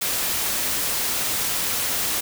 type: noise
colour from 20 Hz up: white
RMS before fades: -24 dBFS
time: 0.01-2.21 s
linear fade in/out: 10 ms
effects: none